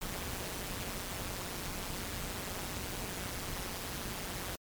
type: noise with amplitude modulation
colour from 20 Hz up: pink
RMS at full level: -36 dBFS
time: 0.01-4.56 s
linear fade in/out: 10 ms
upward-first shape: sine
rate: 186 Hz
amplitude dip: 75%
effects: MP3 96 kbps